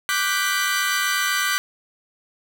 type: chord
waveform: sawtooth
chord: G major seventh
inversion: second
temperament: equal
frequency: 1174.7 / 1480 / 1568 / 1975.5 Hz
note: D6 / F#6 / G6 / B6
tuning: 0 / 0 / 0 / 0 cents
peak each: -22 dBFS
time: 0.09-1.58 s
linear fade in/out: 0 ms
effects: none